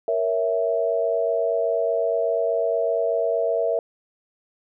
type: chord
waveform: sine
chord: A# diminished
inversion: none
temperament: equal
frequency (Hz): 466.2 / 554.4 / 659.3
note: A#4 / C#5 / E5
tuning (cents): 0 / 0 / 0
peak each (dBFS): -24 / -27 / -22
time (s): 0.08-3.79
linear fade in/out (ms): 2
effects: none